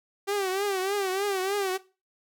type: tone with vibrato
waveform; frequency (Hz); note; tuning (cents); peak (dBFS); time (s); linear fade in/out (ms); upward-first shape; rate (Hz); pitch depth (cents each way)
sawtooth; 390.1; G4; -8; -22; 0.27-1.78; 20; triangle; 3.3; 110
effects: noise-tail reverb RT60 0.3 s tail -18 dB re dry